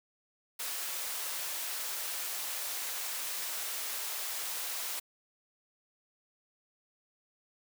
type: high-pass noise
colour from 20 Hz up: white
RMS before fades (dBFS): -37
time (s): 0.59-5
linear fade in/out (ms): 10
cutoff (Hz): 550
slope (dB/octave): 12
effects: none